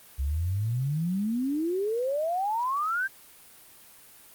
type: exponential sweep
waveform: sine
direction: up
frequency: 64.8 to 1610 Hz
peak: -25 dBFS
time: 0.18-3.08 s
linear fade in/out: 20 ms
effects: white hiss -52 dBFS RMS until 4.34 s + Opus 32 kbps